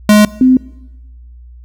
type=tone pair in turn; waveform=square / sine; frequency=210 / 257.1 Hz; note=G#3 / C4; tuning=+19 / -30 cents; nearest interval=major third; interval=351 cents; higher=second; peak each=-4 dBFS; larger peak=neither; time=0.09-0.25 / 0.41-0.57 s; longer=neither; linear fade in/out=2 ms; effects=noise-tail reverb RT60 1.0 s tail -21 dB re dry + added 60 Hz sine -33 dBFS peak until 1.64 s